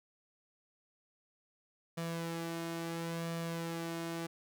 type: tone with flanger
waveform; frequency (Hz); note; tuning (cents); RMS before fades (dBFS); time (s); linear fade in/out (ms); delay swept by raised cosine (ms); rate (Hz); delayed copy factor
sawtooth; 166.7; E3; +20; -39; 1.97-4.27; 10; 1.7 to 2.8; 0.73; +0.5
effects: none